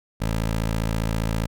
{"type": "tone", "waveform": "15% pulse", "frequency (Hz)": 55, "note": "A1", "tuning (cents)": 0, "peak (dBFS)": -16, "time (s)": [0.2, 1.47], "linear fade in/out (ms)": 20, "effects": []}